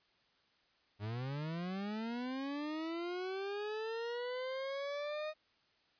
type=linear sweep; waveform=40% pulse; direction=up; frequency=100 to 622.3 Hz; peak=-37 dBFS; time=0.99-5.34 s; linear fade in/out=50 ms; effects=white hiss -72 dBFS RMS until 5.99 s + resampled to 11025 Hz